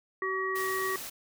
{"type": "harmonic tone", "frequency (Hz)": 380, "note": "F#4", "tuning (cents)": 46, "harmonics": [1, 3, 5], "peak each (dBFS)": [-33, -33, -33], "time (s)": [0.22, 0.96], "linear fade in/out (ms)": 2}
{"type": "noise", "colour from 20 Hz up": "white", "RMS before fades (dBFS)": -40, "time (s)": [0.55, 1.1], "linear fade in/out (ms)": 10}
{"effects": []}